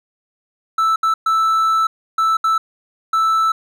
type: tone bursts at uneven times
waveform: triangle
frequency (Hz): 1318.5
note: E6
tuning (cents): 0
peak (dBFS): -11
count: 6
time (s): 0.78-0.96 / 1.03-1.14 / 1.26-1.87 / 2.18-2.37 / 2.44-2.58 / 3.13-3.52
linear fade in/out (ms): 5
effects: none